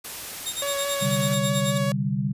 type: noise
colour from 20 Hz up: white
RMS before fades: -35 dBFS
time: 0.04-1.35 s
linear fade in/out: 10 ms
type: tone with tremolo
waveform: 20% pulse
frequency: 3700 Hz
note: A#7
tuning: 14 cents flat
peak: -20 dBFS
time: 0.46-1.78 s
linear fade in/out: 5 ms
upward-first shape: sine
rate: 9.2 Hz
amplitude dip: 95%
type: tone with vibrato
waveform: sawtooth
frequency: 562 Hz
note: C#5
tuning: 24 cents sharp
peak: -22 dBFS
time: 0.62-1.92 s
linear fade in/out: 2 ms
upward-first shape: sine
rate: 4.7 Hz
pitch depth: 11 cents each way
type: chord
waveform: sine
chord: C suspended second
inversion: none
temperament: equal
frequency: 130.81 / 146.83 / 196 Hz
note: C3 / D3 / G3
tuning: 0 / 0 / 0 cents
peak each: -27 / -27 / -26 dBFS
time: 1.01-2.33 s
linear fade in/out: 20 ms
effects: resampled to 32000 Hz